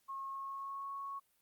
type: tone with pitch glide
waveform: sine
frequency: 1085 to 1105.9 Hz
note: C#6 to C#6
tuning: -37 to -4 cents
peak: -40 dBFS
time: 0.08-1.2 s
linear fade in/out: 20 ms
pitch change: +33 cents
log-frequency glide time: 0.3-0.92 s
effects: white hiss -75 dBFS RMS until 1.41 s + Opus 48 kbps